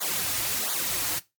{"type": "noise with flanger", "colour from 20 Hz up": "white", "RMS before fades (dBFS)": -28, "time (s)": [0, 1.2], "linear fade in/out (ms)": 20, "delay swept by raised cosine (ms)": [0.36, 5.26], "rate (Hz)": 1.4, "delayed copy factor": -1, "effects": ["noise-tail reverb RT60 0.2 s tail -17 dB re dry", "MP3 96 kbps"]}